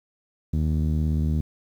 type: tone with low-pass filter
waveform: sawtooth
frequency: 77.5 Hz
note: D#2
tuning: 6 cents flat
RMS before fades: -23 dBFS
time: 0.53-1.41 s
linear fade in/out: 5 ms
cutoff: 210 Hz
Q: 1.6
effects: 9-bit